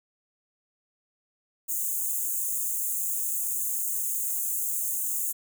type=high-pass noise; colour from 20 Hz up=white; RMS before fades=-29 dBFS; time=1.68-5.33 s; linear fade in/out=20 ms; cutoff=6500 Hz; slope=96 dB/octave; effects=none